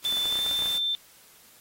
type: noise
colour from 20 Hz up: white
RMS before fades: -38 dBFS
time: 0.04-0.78 s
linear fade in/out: 2 ms
type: tone with pitch glide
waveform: sine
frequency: 3523 to 3560 Hz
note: A7 to A7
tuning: +1 to +20 cents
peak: -24 dBFS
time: 0.05-0.95 s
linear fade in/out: 0 ms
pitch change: +19 cents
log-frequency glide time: 0.22-0.42 s
type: clicks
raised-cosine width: 0.5 ms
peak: -24 dBFS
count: 11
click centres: 0.125 / 0.17 / 0.256 / 0.326 / 0.356 / 0.39 / 0.464 / 0.512 / 0.591 / 0.623 / 0.658 s
effects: white hiss -55 dBFS RMS until 1.6 s + AAC 48 kbps